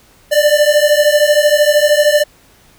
square beating tone pair, 587.3 / 600.3 Hz, D5 / D5, 0 / +38 cents, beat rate 13 Hz, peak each -12 dBFS, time 0.31-2.24 s, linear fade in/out 20 ms, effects pink hiss -48 dBFS RMS until 2.78 s

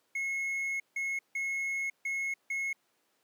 triangle tone bursts at uneven times, 2174 Hz, C#7, 34 cents flat, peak -29 dBFS, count 5, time 0.15-0.8 / 0.96-1.19 / 1.35-1.9 / 2.05-2.34 / 2.5-2.73 s, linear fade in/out 5 ms, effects pink hiss -73 dBFS RMS until 3.23 s + high-pass 300 Hz 12 dB/octave

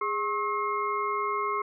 sine tone cluster, 411.9 / 1080 / 1291 / 2134 Hz, G#4 / C#6 / E6 / C7, -14 / -45 / -37 / +34 cents, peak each -33 / -28 / -34 / -37 dBFS, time 0.01-1.62 s, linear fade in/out 5 ms, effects none

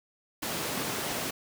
pink high-pass noise, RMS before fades -33 dBFS, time 0.42-1.31 s, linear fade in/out 10 ms, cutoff 160 Hz, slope 12 dB/octave, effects none

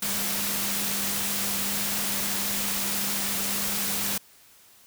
sine tone in noise, 200.4 Hz, G3, 38 cents sharp, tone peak -37 dBFS, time 0.02-4.18 s, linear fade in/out 5 ms, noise white, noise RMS -28 dBFS, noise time 0.02-4.18 s, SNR -12 dB, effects white hiss -55 dBFS RMS until 4.86 s

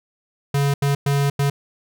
square tone bursts at uneven times, 141 Hz, C#3, 30 cents sharp, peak -17 dBFS, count 4, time 0.54-0.74 / 0.82-0.95 / 1.06-1.3 / 1.39-1.5 s, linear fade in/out 5 ms, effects none

